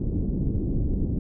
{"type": "low-pass noise", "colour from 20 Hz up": "pink", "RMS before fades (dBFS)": -25, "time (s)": [0, 1.19], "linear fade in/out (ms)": 5, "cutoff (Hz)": 330, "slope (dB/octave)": 24, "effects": []}